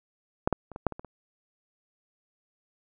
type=clicks; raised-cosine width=1 ms; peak=-9 / -10 / -28 / -23 / -8 / -22 / -25 / -29 dBFS; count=8; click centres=0.475 / 0.527 / 0.717 / 0.761 / 0.867 / 0.923 / 0.995 / 1.047 s; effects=none